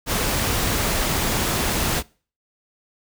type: noise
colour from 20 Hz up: pink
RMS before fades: -22 dBFS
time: 0.06-2.03 s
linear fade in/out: 50 ms
effects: noise-tail reverb RT60 0.4 s tail -24 dB re dry